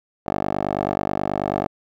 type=tone with band-pass filter; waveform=10% pulse; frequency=49.28 Hz; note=G1; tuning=10 cents sharp; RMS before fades=-24 dBFS; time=0.26-1.68 s; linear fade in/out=20 ms; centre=600 Hz; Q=1.9; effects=none